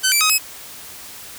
10% pulse tone with pitch steps, 1526 / 2333 / 1262 / 2561 Hz, G6 / D7 / D#6 / D#7, -47 / -12 / +24 / +49 cents, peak -5 dBFS, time 0.03-0.386 s, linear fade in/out 20 ms, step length 89 ms, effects white hiss -37 dBFS RMS until 1.38 s

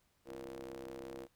sawtooth ring-modulated tone, 65.41 Hz, C2, in tune, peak -38 dBFS, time 0.25-1.28 s, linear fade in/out 50 ms, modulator 407 Hz, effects pink hiss -75 dBFS RMS until 1.35 s

